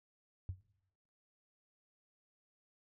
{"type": "tone with exponential decay", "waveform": "sine", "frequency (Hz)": 92.5, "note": "F#2", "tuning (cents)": 0, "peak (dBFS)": -33, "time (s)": [0.49, 0.61], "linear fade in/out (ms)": 0, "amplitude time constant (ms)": 25, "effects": ["noise-tail reverb RT60 0.9 s tail -22 dB re dry", "tanh soft clip ceiling -30 dBFS"]}